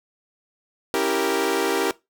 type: chord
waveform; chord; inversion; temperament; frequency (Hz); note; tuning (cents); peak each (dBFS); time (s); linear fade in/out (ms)
sawtooth; C# diminished seventh; none; equal; 277.2 / 329.6 / 392 / 466.2; C#4 / E4 / G4 / Bb4; 0 / 0 / 0 / 0; -26 / -23 / -20 / -21; 0.94-1.91; 0
effects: noise-tail reverb RT60 0.2 s tail -19 dB re dry